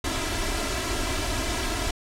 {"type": "noise with comb filter", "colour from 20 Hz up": "pink", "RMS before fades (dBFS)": -27, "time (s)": [0.04, 1.91], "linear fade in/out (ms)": 5, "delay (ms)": 3, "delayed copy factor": 0.8, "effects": ["low-pass 9000 Hz 12 dB/octave"]}